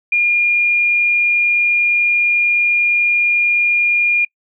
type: tone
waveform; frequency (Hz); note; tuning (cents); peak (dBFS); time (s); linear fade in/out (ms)
sine; 2417; D7; +49; -11; 0.12-4.25; 5
effects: noise-tail reverb RT60 0.1 s tail -26 dB re dry